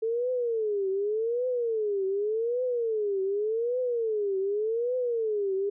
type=tone with vibrato; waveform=sine; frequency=440 Hz; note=A4; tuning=in tune; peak=-25 dBFS; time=0.02-5.7 s; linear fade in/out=10 ms; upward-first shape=triangle; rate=0.86 Hz; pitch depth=260 cents each way; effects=none